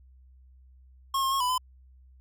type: tone with pitch steps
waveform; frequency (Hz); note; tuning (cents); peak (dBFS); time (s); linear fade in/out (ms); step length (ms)
square; 1083 / 1069 / 1089 / 994 / 1015; C#6 / C6 / C#6 / B5 / B5; -41 / +37 / -31 / +11 / +47; -25; 1.14-1.58; 5; 88
effects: added 64 Hz sine -52 dBFS peak until 2.2 s